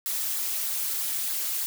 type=noise with flanger; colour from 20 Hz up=blue; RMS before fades=-29 dBFS; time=0.06-1.66 s; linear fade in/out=0 ms; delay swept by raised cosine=0.32 to 5.22 ms; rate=3.2 Hz; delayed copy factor=-0.55; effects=none